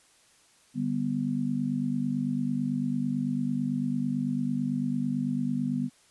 sine chord, G major, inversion second, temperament just, 147 / 196 / 245 Hz, D3 / G3 / B3, +2 / 0 / -14 cents, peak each -33 / -32 / -28 dBFS, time 0.74-5.9 s, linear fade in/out 50 ms, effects white hiss -61 dBFS RMS until 6.1 s + resampled to 24000 Hz

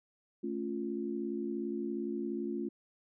sine chord, A augmented, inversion none, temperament equal, 220 / 277.2 / 349.2 Hz, A3 / C#4 / E#4, 0 / 0 / 0 cents, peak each -38 / -39 / -37 dBFS, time 0.43-2.69 s, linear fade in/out 10 ms, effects none

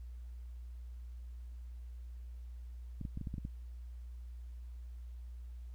clicks, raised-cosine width 5 ms, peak -28 dBFS, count 8, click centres 3.013 / 3.052 / 3.174 / 3.213 / 3.272 / 3.341 / 3.382 / 3.451 s, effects added 60 Hz sine -44 dBFS peak until 5.74 s + pink hiss -73 dBFS RMS until 5.74 s

